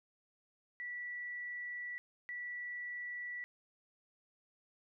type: tone bursts at uneven times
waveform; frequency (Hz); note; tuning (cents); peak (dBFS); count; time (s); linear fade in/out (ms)
sine; 1954; B6; -19; -40; 2; 0.8-1.98 / 2.29-3.44; 0
effects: none